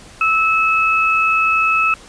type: tone pair together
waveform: sine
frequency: 1308.5 / 2590 Hz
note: E6 / E7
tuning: -13 / -31 cents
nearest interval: octave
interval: 1182 cents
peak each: -15 dBFS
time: 0.21-1.94 s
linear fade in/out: 2 ms
effects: pink hiss -41 dBFS RMS until 2.08 s + resampled to 22050 Hz